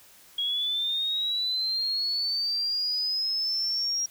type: linear sweep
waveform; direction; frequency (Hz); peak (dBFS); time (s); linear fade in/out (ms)
sine; up; 3294 to 5650; -25; 0.38-4.06; 5
effects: white hiss -54 dBFS RMS until 4.1 s